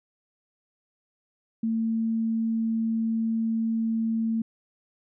sine tone, 225.2 Hz, A3, 40 cents sharp, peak -23 dBFS, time 1.63-4.42 s, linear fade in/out 5 ms, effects none

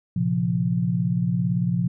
sine chord, Bb suspended second, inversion none, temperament equal with one note detuned, 116.54 / 134.26 / 174.61 Hz, Bb2 / C3 / F3, 0 / +45 / 0 cents, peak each -26 / -26 / -22 dBFS, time 0.16-1.88 s, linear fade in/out 5 ms, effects none

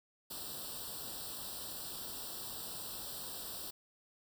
white noise with comb filter, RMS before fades -44 dBFS, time 0.3-3.71 s, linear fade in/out 10 ms, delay 0.23 ms, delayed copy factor +0.95, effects none

